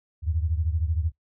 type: beating tone pair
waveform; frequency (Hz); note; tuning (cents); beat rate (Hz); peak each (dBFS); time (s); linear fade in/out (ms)
sine; 77.5 / 90.5; D#2 / F#2; -6 / -38; 13; -24 / -28; 0.22-1.12; 50
effects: noise-tail reverb RT60 0.1 s tail -20 dB re dry